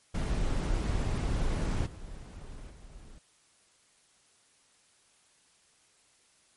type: noise with level steps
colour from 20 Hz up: brown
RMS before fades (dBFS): -29 / -44 / -50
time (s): 0.14-3.19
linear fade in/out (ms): 10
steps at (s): 1.85 / 2.69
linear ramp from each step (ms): 20
effects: white hiss -65 dBFS RMS until 6.56 s + MP3 48 kbps